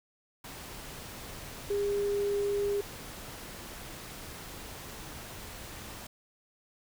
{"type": "tone in noise", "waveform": "sine", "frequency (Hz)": 405.2, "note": "G#4", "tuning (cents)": -43, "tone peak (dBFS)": -27, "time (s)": [1.7, 2.81], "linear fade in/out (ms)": 5, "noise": "pink", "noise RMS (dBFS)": -44, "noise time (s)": [0.44, 6.07], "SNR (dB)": 14, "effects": []}